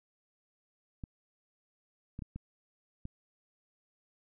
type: clicks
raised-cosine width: 5 ms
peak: -28 dBFS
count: 5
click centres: 1.038 / 2.191 / 2.222 / 2.36 / 3.054 s
effects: none